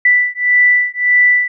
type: beating tone pair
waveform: sine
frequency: 1975.5 / 1977.2 Hz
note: B6 / B6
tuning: 0 / +1 cents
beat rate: 1.7 Hz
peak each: -12 dBFS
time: 0.05-1.48 s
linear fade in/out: 5 ms
effects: none